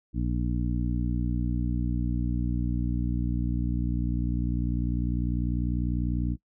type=harmonic tone; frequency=60.1 Hz; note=B1; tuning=46 cents flat; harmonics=1 / 2 / 3 / 4 / 5; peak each=-28 / -31 / -33 / -34 / -35 dBFS; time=0.13-6.37 s; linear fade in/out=50 ms; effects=noise-tail reverb RT60 0.1 s tail -22 dB re dry